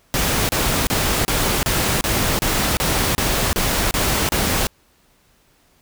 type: noise bursts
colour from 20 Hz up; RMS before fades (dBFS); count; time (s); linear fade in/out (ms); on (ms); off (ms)
pink; -19; 12; 0.14-4.67; 0; 350; 30
effects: pink hiss -58 dBFS RMS until 5.81 s